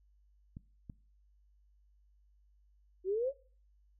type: clicks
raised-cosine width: 5 ms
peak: -33 dBFS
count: 2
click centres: 0.569 / 0.898 s
type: exponential sweep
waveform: sine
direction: up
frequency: 360 to 570 Hz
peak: -30 dBFS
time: 3.04-3.33 s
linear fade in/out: 50 ms
effects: noise-tail reverb RT60 0.4 s tail -21 dB re dry + added 50 Hz sine -64 dBFS peak until 3.99 s